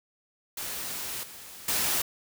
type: noise with level steps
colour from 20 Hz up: white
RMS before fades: -35 / -45 / -27 dBFS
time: 0.57-2.02 s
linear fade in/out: 5 ms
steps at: 1.23 / 1.68 s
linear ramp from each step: 5 ms
effects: none